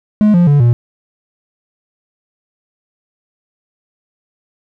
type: tone with pitch steps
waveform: triangle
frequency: 211.4 / 174.71 / 144.39 / 119.33 Hz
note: G#3 / F3 / D3 / A#2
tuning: +31 / +1 / -29 / +41 cents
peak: -4 dBFS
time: 0.21-0.73 s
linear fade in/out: 0 ms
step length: 130 ms
effects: none